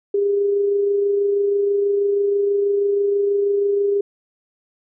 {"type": "tone with amplitude modulation", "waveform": "sine", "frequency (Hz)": 403.1, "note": "G4", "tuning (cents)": 48, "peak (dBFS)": -14, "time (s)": [0.14, 4.01], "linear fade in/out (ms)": 5, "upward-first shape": "sine", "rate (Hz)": 26.2, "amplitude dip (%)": 30, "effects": []}